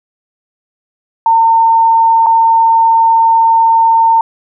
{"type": "tone with dropouts", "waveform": "sine", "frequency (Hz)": 908, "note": "A#5", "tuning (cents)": -46, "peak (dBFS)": -5, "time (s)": [1.26, 4.21], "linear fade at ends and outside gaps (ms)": 2, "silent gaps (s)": [2.262, 2.267], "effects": []}